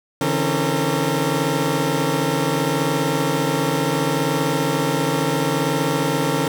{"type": "tone cluster", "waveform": "20% pulse", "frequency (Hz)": [142.3, 163, 269.6, 455.6], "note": ["C#3", "E3", "C#4", "A#4"], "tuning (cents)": [46, -19, -48, -40], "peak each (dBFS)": -19, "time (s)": [0.21, 6.48], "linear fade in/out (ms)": 2, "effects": []}